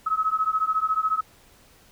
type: beating tone pair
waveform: sine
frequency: 1277 / 1291 Hz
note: D#6 / E6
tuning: +45 / -37 cents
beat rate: 14 Hz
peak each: -24 dBFS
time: 0.06-1.21 s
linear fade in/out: 10 ms
effects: pink hiss -55 dBFS RMS until 1.91 s